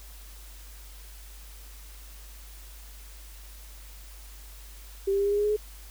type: tone with pitch steps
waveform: sine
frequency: 392 / 396.3 / 400.7 / 405.1 / 409.6 / 414.1 / 418.7 / 423.3 Hz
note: G4 / G4 / G4 / G#4 / G#4 / G#4 / G#4 / G#4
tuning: 0 / +19 / +38 / -43 / -24 / -5 / +14 / +33 cents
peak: -22 dBFS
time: 5.07-5.566 s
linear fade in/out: 10 ms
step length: 62 ms
effects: added 50 Hz sine -44 dBFS peak until 5.9 s + white hiss -51 dBFS RMS until 5.9 s